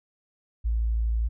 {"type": "tone", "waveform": "sine", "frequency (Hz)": 56.3, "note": "A1", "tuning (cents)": 40, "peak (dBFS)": -22, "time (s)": [0.64, 1.29], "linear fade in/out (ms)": 20, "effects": []}